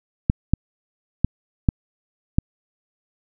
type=clicks; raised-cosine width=5 ms; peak=-3 dBFS; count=5; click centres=0.299 / 0.536 / 1.246 / 1.688 / 2.385 s; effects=none